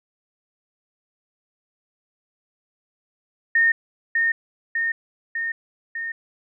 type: tone with echo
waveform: sine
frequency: 1834 Hz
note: A#6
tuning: 29 cents flat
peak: -14 dBFS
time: 3.55-3.72 s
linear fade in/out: 5 ms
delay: 600 ms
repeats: 4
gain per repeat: -3 dB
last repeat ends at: 6.12 s
effects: none